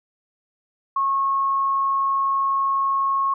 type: tone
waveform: sine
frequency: 1092 Hz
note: C#6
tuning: 26 cents flat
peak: -18 dBFS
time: 0.96-3.34 s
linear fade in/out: 5 ms
effects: none